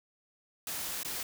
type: noise with dropouts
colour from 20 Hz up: white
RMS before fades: -37 dBFS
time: 0.67-1.23 s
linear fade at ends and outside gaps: 2 ms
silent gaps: 1.032-1.048 s
effects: none